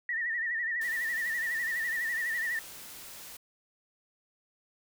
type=tone with vibrato; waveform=sine; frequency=1864.7 Hz; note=A#6; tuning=in tune; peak=-29 dBFS; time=0.09-2.59 s; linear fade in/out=2 ms; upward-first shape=sine; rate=12 Hz; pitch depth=85 cents each way
type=noise; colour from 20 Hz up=white; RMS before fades=-46 dBFS; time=0.81-3.37 s; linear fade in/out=5 ms
effects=none